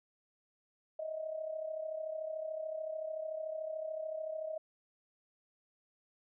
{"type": "tone with amplitude modulation", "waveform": "sine", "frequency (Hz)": 631, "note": "D#5", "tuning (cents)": 24, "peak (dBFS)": -34, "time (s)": [0.99, 4.58], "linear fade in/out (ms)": 5, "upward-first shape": "sine", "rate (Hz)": 33.6, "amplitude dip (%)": 65, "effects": []}